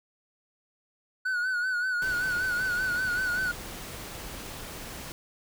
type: tone with vibrato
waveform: triangle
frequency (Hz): 1480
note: F#6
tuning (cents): 0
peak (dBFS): -24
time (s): 1.25-3.52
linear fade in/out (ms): 10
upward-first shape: sine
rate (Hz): 5.2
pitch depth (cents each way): 58
type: noise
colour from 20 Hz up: pink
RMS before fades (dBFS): -40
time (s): 2.02-5.12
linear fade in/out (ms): 0
effects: none